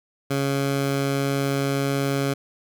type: tone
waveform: 15% pulse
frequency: 138.59 Hz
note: C#3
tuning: in tune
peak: -15 dBFS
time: 0.3-2.34 s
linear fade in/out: 10 ms
effects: none